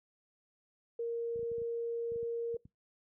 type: tone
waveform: sine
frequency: 466.2 Hz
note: A#4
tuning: in tune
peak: -33 dBFS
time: 0.99-2.57 s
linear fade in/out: 5 ms
type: clicks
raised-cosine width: 5 ms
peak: -39 dBFS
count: 11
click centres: 1.359 / 1.392 / 1.429 / 1.516 / 1.582 / 1.617 / 2.119 / 2.159 / 2.229 / 2.543 / 2.654 s
effects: noise-tail reverb RT60 0.2 s tail -24 dB re dry + high-pass 80 Hz 12 dB/octave